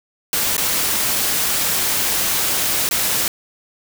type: noise with dropouts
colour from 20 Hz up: white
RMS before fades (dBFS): -19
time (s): 0.33-3.28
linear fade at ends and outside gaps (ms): 1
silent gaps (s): 0.567-0.579 / 2.89-2.911
effects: none